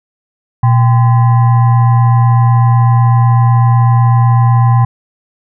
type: tone with frequency modulation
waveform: sine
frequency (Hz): 120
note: B2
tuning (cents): -49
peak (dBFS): -5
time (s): 0.63-4.85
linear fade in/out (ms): 5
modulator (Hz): 908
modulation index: 0.46
effects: none